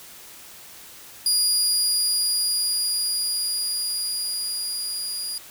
25% pulse tone with level ramp, 4856 Hz, D#8, 43 cents flat, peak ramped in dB -13 to -23 dBFS, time 1.26-5.38 s, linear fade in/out 2 ms, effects white hiss -44 dBFS RMS until 5.5 s

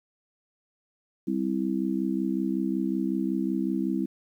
sine chord, C major, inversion second, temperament just, 196.22 / 261.6 / 327 Hz, G3 / C4 / E4, +2 / 0 / -14 cents, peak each -29 dBFS, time 1.27-4.06 s, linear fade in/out 10 ms, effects 10-bit

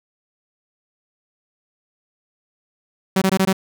sawtooth tone bursts, 190.5 Hz, G3, 49 cents flat, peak -10 dBFS, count 5, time 3.16-3.529 s, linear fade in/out 5 ms, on 57 ms, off 21 ms, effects none

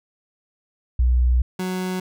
sine / 30% pulse tone pair in turn, 61.6 / 184.59 Hz, B1 / F#3, -4 / -4 cents, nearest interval octave + perfect fifth, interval 1900 cents, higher second, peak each -14 / -21 dBFS, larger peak first, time 0.99-1.42 / 1.59-2 s, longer first, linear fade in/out 5 ms, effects none

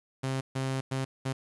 sawtooth tone bursts at uneven times, 132.9 Hz, C3, 27 cents sharp, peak -25 dBFS, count 4, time 0.23-0.41 / 0.55-0.81 / 0.91-1.05 / 1.25-1.33 s, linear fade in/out 10 ms, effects resampled to 24000 Hz + 9-bit

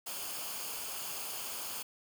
white noise with comb filter, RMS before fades -40 dBFS, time 0.06-1.83 s, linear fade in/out 10 ms, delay 0.52 ms, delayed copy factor -0.55, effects none

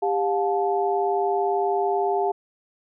sine tone cluster, 399 / 712 / 870 Hz, G4 / F5 / A5, +31 / +33 / -20 cents, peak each -23 / -24 / -27 dBFS, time 0.02-2.32 s, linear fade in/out 10 ms, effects none

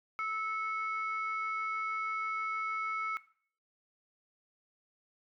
sine tone pair together, 1306.3 / 2200 Hz, E6 / C#7, -16 / -14 cents, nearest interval major sixth, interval 902 cents, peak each -33 / -36 dBFS, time 0.19-3.17 s, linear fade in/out 0 ms, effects noise-tail reverb RT60 0.5 s tail -18 dB re dry + tanh soft clip ceiling -26 dBFS

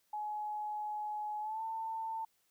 sine tone with pitch glide, 844 to 894.2 Hz, G#5 to A5, +28 to +28 cents, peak -36 dBFS, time 0.13-2.25 s, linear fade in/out 5 ms, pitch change +100 cents, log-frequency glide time 1.4-1.63 s, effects white hiss -75 dBFS RMS until 2.5 s

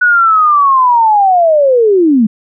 sine linear sweep, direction down, 1480 to 204 Hz, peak -5 dBFS, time 0.01-2.27 s, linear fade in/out 10 ms, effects none

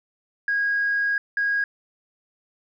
sine tone pair in turn, 1641 / 1641 Hz, G#6 / G#6, -21 / -21 cents, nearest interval unison, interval 0 cents, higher neither, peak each -19 dBFS, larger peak neither, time 0.48-1.18 / 1.37-1.64 s, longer first, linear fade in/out 2 ms, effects tanh soft clip ceiling -15 dBFS

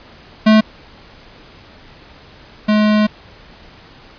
square tone pair in turn, 216.9 / 212.3 Hz, A3 / G#3, -25 / +38 cents, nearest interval unison, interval 37 cents, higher first, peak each -7 / -11 dBFS, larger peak first, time 0.46-0.61 / 2.68-3.07 s, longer second, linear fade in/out 10 ms, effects pink hiss -42 dBFS RMS until 4.18 s + resampled to 11025 Hz

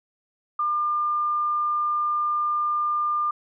sine tone, 1200 Hz, D6, 37 cents sharp, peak -21 dBFS, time 0.59-3.31 s, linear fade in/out 5 ms, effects none

